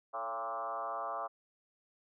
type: tone with frequency modulation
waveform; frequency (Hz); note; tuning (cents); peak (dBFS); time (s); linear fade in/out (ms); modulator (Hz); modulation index
sine; 922; A#5; -19; -35; 0.13-1.28; 20; 120; 2.9
effects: none